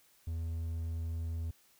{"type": "tone", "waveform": "triangle", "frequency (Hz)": 82.2, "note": "E2", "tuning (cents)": -4, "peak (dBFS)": -32, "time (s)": [0.27, 1.51], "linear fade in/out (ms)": 5, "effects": ["white hiss -66 dBFS RMS until 1.79 s"]}